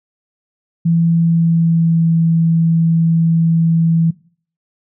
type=tone with pitch glide; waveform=sine; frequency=167 to 164.8 Hz; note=E3 to E3; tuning=+23 to 0 cents; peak=-10 dBFS; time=0.85-4.11 s; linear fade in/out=10 ms; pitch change=-23 cents; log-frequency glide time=1.12-2.1 s; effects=noise-tail reverb RT60 0.5 s tail -21 dB re dry